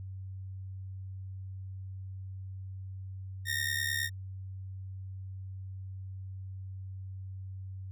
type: ring-modulated tone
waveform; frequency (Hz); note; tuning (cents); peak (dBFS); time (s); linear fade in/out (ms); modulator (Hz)
sawtooth; 1844; A#6; -19; -24; 3.45-4.1; 50; 34.8
effects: added 95 Hz sine -39 dBFS peak until 7.91 s